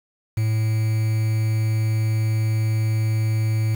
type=tone with quantisation; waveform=triangle; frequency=110 Hz; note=A2; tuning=in tune; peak=-16 dBFS; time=0.37-3.75 s; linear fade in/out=5 ms; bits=6; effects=none